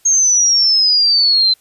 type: exponential sweep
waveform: sine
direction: down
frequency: 6500 to 4059 Hz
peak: -9 dBFS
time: 0.05-1.54 s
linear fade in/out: 10 ms
effects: white hiss -54 dBFS RMS until 1.6 s + resampled to 32000 Hz